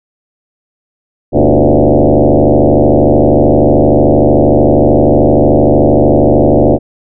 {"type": "tone with frequency modulation", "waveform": "sine", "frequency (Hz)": 134.5, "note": "C3", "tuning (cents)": 48, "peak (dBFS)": -4, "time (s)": [1.32, 6.79], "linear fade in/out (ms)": 50, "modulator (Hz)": 73.1, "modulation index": 7.4, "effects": []}